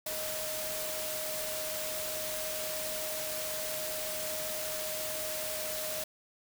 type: tone in noise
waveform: sine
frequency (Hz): 622.3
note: D#5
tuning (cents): 0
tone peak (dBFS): -39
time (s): 0.06-6.04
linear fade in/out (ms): 5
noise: white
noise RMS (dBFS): -37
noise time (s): 0.06-6.04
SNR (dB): -5
effects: none